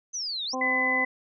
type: exponential two-way sweep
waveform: sine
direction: down then up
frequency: 6272 to 3520 to 6272 Hz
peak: -29 dBFS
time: 0.13-0.55 s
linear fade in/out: 20 ms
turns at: 0.45 s
type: harmonic tone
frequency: 258.6 Hz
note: C4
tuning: 20 cents flat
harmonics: 1 / 2 / 3 / 4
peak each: -33 / -33 / -33 / -33 dBFS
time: 0.53-1.05 s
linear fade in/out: 10 ms
type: tone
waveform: sine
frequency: 2009 Hz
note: B6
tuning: 29 cents sharp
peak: -23 dBFS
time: 0.61-1.05 s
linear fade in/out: 5 ms
effects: none